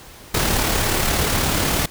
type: noise with amplitude modulation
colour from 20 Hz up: pink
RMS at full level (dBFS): -18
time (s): 0.34-1.86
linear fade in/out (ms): 5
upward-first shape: sine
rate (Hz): 36.6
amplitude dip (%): 35
effects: pink hiss -42 dBFS RMS until 1.9 s